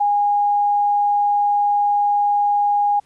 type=tone; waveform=sine; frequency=820 Hz; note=G#5; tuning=22 cents flat; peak=-14 dBFS; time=0-3 s; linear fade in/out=10 ms; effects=pink hiss -59 dBFS RMS until 3.05 s + resampled to 24000 Hz